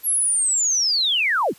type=linear sweep; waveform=sine; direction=down; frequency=11520 to 107.9 Hz; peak=-17 dBFS; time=0.03-1.54 s; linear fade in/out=50 ms; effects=white hiss -50 dBFS RMS until 1.58 s + resampled to 32000 Hz